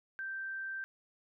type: tone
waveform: sine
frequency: 1565 Hz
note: G6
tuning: 3 cents flat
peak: -37 dBFS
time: 0.19-0.84 s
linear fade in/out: 0 ms
effects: none